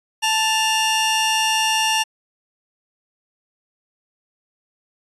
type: tone pair together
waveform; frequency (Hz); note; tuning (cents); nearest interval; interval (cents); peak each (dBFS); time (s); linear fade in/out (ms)
sawtooth; 880 / 2815; A5 / F7; 0 / +13; octave + minor sixth; 2013; -16; 0.22-2.04; 20
effects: resampled to 24000 Hz